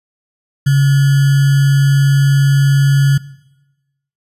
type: tone with sample-and-hold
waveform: sine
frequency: 138.59 Hz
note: C#3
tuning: in tune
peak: -7 dBFS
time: 0.66-3.18 s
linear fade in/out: 10 ms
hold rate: 1575 Hz
effects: noise-tail reverb RT60 1.0 s tail -19 dB re dry + resampled to 32000 Hz